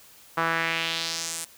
sawtooth tone with band-pass filter sweep, 164.81 Hz, E3, in tune, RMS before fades -28 dBFS, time 0.37-1.45 s, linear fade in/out 10 ms, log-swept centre 1200 to 9400 Hz, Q 2.1, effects white hiss -52 dBFS RMS until 1.57 s

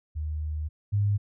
sine tone pair in turn, 76.6 / 102.25 Hz, D#2 / G#2, -27 / -26 cents, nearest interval perfect fourth, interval 501 cents, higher second, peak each -28 / -21 dBFS, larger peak second, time 0.15-0.69 / 0.92-1.18 s, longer first, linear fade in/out 20 ms, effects none

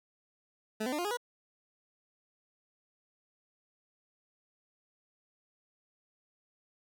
20% pulse tone with pitch steps, 216.7 / 254.7 / 299.5 / 352 / 413.8 / 486.5 Hz, A3 / C4 / D4 / F4 / G#4 / B4, -26 / -46 / +34 / +14 / -6 / -26 cents, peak -27 dBFS, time 0.8-1.172 s, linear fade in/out 10 ms, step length 62 ms, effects none

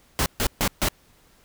pink noise bursts, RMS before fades -22 dBFS, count 4, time 0.19-0.886 s, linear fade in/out 0 ms, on 69 ms, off 140 ms, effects pink hiss -58 dBFS RMS until 1.44 s

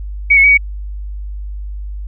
sine tone with pitch steps, 2258 / 2192 / 2265 / 2246 Hz, C#7 / C#7 / C#7 / C#7, +31 / -20 / +37 / +22 cents, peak -5 dBFS, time 0.3-0.576 s, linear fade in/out 10 ms, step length 69 ms, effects added 50 Hz sine -22 dBFS peak until 2.07 s

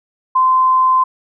sine tone, 1034 Hz, C6, 21 cents flat, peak -9 dBFS, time 0.35-1.04 s, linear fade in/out 10 ms, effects none

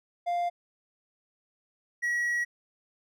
triangle tone pair in turn, 698.5 / 1917.2 Hz, F5 / A#6, 0 / +48 cents, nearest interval octave + perfect fourth, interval 1748 cents, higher second, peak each -24 dBFS, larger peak neither, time 0.26-0.5 / 2.02-2.45 s, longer second, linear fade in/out 20 ms, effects none

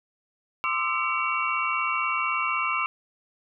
sine tone cluster, 1043 / 1199 / 1319 / 2268 / 2738 Hz, C6 / D6 / E6 / C#7 / F7, -6 / +36 / +1 / +39 / -35 cents, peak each -30 dBFS, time 0.64-2.86 s, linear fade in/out 0 ms, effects none

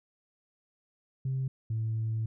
sine tone pair in turn, 132.2 / 111.17 Hz, C3 / A2, +18 / +18 cents, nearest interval minor third, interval 300 cents, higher first, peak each -27 dBFS, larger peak neither, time 1.25-1.48 / 1.7-2.26 s, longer second, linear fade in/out 5 ms, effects tanh soft clip ceiling -25 dBFS

